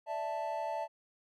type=chord; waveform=triangle; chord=D suspended second; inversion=none; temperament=equal; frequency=587.3 / 659.3 / 880 Hz; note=D5 / E5 / A5; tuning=0 / 0 / 0 cents; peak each=-39 / -36 / -35 dBFS; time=0.06-0.88 s; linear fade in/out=50 ms; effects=none